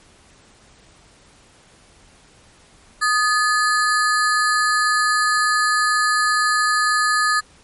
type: ring-modulated tone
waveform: square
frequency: 1480 Hz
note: F#6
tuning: in tune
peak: -13 dBFS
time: 3.01-7.41 s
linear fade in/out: 20 ms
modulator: 239 Hz
effects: pink hiss -51 dBFS RMS until 7.63 s + MP3 48 kbps